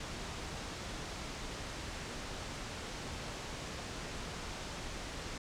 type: low-pass noise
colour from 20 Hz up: pink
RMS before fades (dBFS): -43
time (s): 0-5.38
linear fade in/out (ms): 5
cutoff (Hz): 7500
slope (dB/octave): 24
effects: none